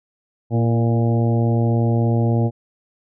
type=harmonic tone with a mistuned harmonic; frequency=116.54 Hz; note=A#2; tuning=in tune; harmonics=1 / 2 / 3 / 4 / 5 / 6 / 7; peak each=-16 / -22 / -26 / -28 / -30 / -32 / -33 dBFS; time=0.5-2.51 s; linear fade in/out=50 ms; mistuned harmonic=3; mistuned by=-27 cents; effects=none